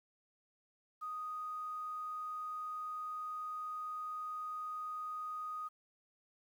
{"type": "tone", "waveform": "sine", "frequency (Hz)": 1244.5, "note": "D#6", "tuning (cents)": 0, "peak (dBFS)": -39, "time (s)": [1.01, 5.69], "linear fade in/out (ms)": 20, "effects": ["11-bit"]}